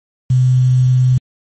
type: tone with quantisation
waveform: sine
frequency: 127.3 Hz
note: C3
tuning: 47 cents flat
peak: -8 dBFS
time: 0.3-1.18 s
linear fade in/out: 5 ms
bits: 6
effects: MP3 32 kbps

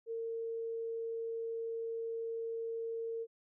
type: tone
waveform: sine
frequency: 456.4 Hz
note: A#4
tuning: 37 cents flat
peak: -36 dBFS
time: 0.06-3.27 s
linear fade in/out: 50 ms
effects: none

